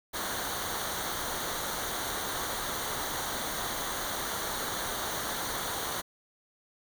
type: noise with comb filter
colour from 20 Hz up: pink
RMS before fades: -34 dBFS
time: 0.13-6.02 s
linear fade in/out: 20 ms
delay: 0.39 ms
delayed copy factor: -0.7
effects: none